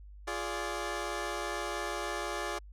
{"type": "chord", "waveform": "15% pulse", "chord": "D diminished", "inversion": "first", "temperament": "equal with one note detuned", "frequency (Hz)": [349.2, 415.3, 580.9], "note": ["F4", "Ab4", "D5"], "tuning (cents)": [0, 0, -19], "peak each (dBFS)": -32, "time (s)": [0.27, 2.59], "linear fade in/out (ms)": 10, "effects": ["added 50 Hz sine -47 dBFS peak until 2.72 s", "low-pass 10000 Hz 12 dB/octave"]}